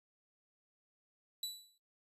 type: tone with exponential decay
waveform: sawtooth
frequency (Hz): 3951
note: B7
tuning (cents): 0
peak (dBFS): -32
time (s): 1.43-1.78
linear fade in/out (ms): 2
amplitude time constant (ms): 75
effects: noise-tail reverb RT60 0.3 s tail -22 dB re dry + resampled to 32000 Hz